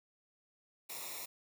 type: noise with comb filter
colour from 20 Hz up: white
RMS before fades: -44 dBFS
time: 0.89-1.26 s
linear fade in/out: 10 ms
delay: 0.64 ms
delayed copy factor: -0.8
effects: none